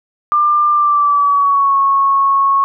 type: tone with pitch glide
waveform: sine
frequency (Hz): 1193 to 1100.3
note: D6 to C#6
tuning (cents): +27 to -13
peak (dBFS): -9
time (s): 0.32-2.64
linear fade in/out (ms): 0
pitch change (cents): -140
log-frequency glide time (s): 0.71-1.77
effects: none